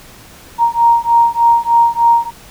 sine beating tone pair, 932.3 / 935.6 Hz, A#5 / A#5, 0 / +6 cents, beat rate 3.3 Hz, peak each -11 dBFS, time 0.58-2.31 s, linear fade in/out 50 ms, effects pink hiss -39 dBFS RMS until 2.5 s

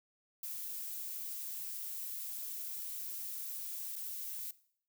violet noise with dropouts, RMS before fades -42 dBFS, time 0.43-4.51 s, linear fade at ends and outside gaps 2 ms, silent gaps 3.956-3.962 s, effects noise-tail reverb RT60 0.6 s tail -19 dB re dry

